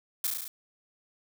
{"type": "noise with echo", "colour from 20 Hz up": "blue", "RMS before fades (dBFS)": -28, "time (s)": [0.24, 0.27], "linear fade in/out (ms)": 2, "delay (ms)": 35, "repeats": 6, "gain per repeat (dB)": -2, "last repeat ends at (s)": 0.48, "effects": []}